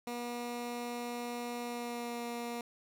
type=tone with pitch glide; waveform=15% pulse; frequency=240.5 to 237.3 Hz; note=B3 to A#3; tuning=-46 to +31 cents; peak=-31 dBFS; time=0.07-2.61 s; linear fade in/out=2 ms; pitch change=-23 cents; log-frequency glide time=1.61-2.22 s; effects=none